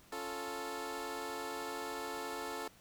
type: chord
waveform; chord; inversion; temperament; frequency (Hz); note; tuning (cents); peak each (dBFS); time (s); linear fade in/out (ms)
15% pulse; Db augmented; none; equal; 277.2 / 349.2 / 440; Db4 / F4 / A4; 0 / 0 / 0; -40 / -39 / -35; 0.12-2.68; 5
effects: pink hiss -62 dBFS RMS until 2.8 s